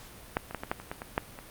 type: clicks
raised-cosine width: 0.5 ms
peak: -11 / -25 / -18 / -20 / -13 / -26 / -19 / -22 / -10 / -27 dBFS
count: 10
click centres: 0.369 / 0.51 / 0.547 / 0.635 / 0.715 / 0.8 / 0.915 / 1.019 / 1.179 / 1.389 s
effects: pink hiss -49 dBFS RMS until 1.5 s + Opus 48 kbps